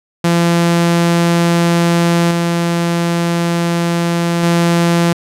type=tone with level steps; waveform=sawtooth; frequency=170.5 Hz; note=F3; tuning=41 cents flat; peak=-6 / -9 / -6 dBFS; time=0.24-5.13 s; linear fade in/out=5 ms; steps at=2.31 / 4.43 s; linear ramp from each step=2 ms; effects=low-pass 11000 Hz 12 dB/octave